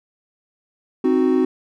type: chord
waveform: triangle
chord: C diminished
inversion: none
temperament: equal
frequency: 261.6 / 311.1 / 370 Hz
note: C4 / Eb4 / Gb4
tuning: 0 / 0 / 0 cents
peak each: -16 / -19 / -16 dBFS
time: 1.04-1.45 s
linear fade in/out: 5 ms
effects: none